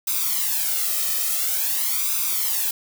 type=noise with flanger; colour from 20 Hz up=blue; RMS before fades=-23 dBFS; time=0.07-2.71 s; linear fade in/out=5 ms; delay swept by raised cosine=0.81 to 1.62 ms; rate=0.48 Hz; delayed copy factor=+0.9; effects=none